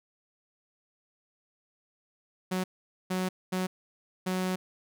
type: tone bursts at uneven times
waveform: sawtooth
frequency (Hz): 185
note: F#3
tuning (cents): 0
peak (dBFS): -24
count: 4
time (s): 2.51-2.64 / 3.1-3.29 / 3.52-3.67 / 4.26-4.56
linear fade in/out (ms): 10
effects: none